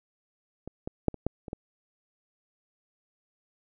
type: clicks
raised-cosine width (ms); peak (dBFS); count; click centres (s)
2; -25 / -20 / -9 / -26 / -13 / -26 / -20; 7; 0.676 / 0.875 / 1.083 / 1.143 / 1.266 / 1.482 / 1.531
effects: none